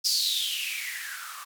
violet noise with band-pass filter sweep, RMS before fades -30 dBFS, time 0.04-1.45 s, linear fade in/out 20 ms, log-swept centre 5100 to 1100 Hz, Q 8.4, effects none

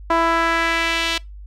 sawtooth tone with band-pass filter sweep, 331.7 Hz, E4, 11 cents sharp, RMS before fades -19 dBFS, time 0.1-1.18 s, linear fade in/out 5 ms, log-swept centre 1000 to 3400 Hz, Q 1.6, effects noise-tail reverb RT60 0.2 s tail -23 dB re dry + added 50 Hz sine -34 dBFS peak until 1.46 s

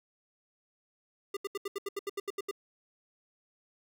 square tone bursts, 399.4 Hz, G4, 32 cents sharp, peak -33 dBFS, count 12, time 1.34-2.512 s, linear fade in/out 5 ms, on 28 ms, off 76 ms, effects none

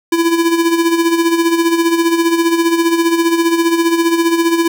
square tone with tremolo, 334.7 Hz, E4, 26 cents sharp, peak -9 dBFS, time 0.12-4.68 s, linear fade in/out 5 ms, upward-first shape sine, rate 15 Hz, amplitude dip 60%, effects none

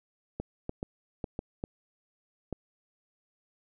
clicks, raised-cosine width 2 ms, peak -20 dBFS, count 7, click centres 0.4 / 0.694 / 0.829 / 1.242 / 1.391 / 1.639 / 2.527 s, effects none

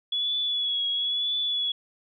sine tone with vibrato, 3390 Hz, G#7, 35 cents sharp, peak -24 dBFS, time 0.12-1.72 s, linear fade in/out 5 ms, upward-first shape triangle, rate 1 Hz, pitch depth 43 cents each way, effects none

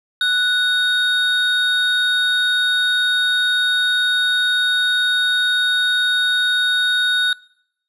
triangle tone pair together, 1480 / 3729 Hz, F#6 / A#7, 0 / 0 cents, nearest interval octave + major third, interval 1600 cents, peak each -16 dBFS, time 0.21-7.33 s, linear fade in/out 2 ms, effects noise-tail reverb RT60 0.8 s tail -25 dB re dry + resampled to 32000 Hz

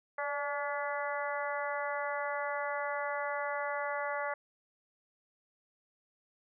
harmonic tone with a mistuned harmonic, 285.9 Hz, D4, 46 cents flat, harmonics 2 / 3 / 4 / 5 / 6 / 7, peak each -37 / -39 / -40 / -41 / -42 / -42 dBFS, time 0.18-4.34 s, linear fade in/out 5 ms, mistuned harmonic 2, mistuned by +29 cents, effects none

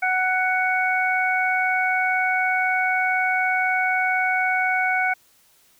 harmonic tone, 743 Hz, F#5, 7 cents sharp, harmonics 1 / 2 / 3, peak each -23 / -23 / -23 dBFS, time 0.02-5.14 s, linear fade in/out 10 ms, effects white hiss -58 dBFS RMS until 5.79 s

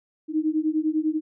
sine beating tone pair, 306.7 / 316.7 Hz, D#4 / D#4, -25 / +31 cents, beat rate 10 Hz, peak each -24 dBFS, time 0.28-1.21 s, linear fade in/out 50 ms, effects none

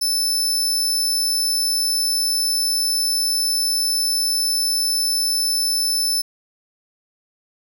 sawtooth tone, 5274 Hz, E8, in tune, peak -15 dBFS, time 0.01-6.22 s, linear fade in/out 10 ms, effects none

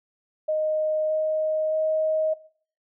sine tone with pitch steps, 620 / 624 / 627.9 Hz, D#5 / D#5 / D#5, -6 / +5 / +16 cents, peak -21 dBFS, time 0.48-2.34 s, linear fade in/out 10 ms, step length 620 ms, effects noise-tail reverb RT60 0.5 s tail -19 dB re dry

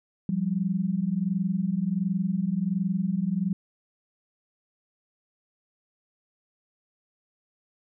sine tone pair together, 174.62 / 196 Hz, F3 / G3, 0 / 0 cents, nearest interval major second, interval 200 cents, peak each -27 / -26 dBFS, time 0.29-3.53 s, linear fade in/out 2 ms, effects none

